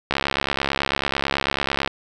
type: click train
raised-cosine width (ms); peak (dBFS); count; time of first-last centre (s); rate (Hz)
0.3; -4; 123; 0.11-1.876; 69.1
effects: none